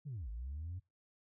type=linear two-way sweep; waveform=sine; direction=down then up; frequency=156.2 to 51 to 94.5 Hz; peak=-39 dBFS; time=0.05-0.8 s; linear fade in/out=20 ms; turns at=0.29 s; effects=noise-tail reverb RT60 0.2 s tail -20 dB re dry + tanh soft clip ceiling -37 dBFS